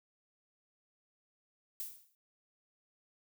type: noise with exponential decay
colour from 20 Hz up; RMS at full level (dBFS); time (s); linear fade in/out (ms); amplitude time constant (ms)
violet; -38; 1.8-2.15; 0; 75
effects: none